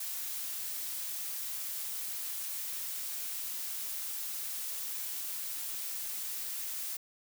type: noise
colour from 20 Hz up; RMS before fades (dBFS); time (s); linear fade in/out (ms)
blue; -38; 0-6.97; 5
effects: none